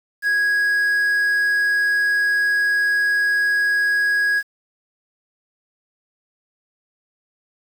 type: tone with quantisation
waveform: triangle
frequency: 1657 Hz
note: G#6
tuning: 4 cents flat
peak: -14 dBFS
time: 0.22-4.43 s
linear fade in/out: 50 ms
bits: 7
effects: none